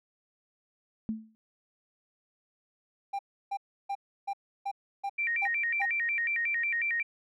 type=tone with exponential decay; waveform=sine; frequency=219.9 Hz; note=A3; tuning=1 cent flat; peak=-26 dBFS; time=1.09-1.35 s; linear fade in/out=0 ms; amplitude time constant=55 ms
type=tone bursts; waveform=triangle; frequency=795 Hz; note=G5; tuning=24 cents sharp; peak=-28 dBFS; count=8; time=3.13-5.858 s; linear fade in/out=10 ms; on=61 ms; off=320 ms
type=tone with vibrato; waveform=sine; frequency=2093 Hz; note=C7; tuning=in tune; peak=-27 dBFS; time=5.18-7.03 s; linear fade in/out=10 ms; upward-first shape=square; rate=5.5 Hz; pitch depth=200 cents each way
effects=none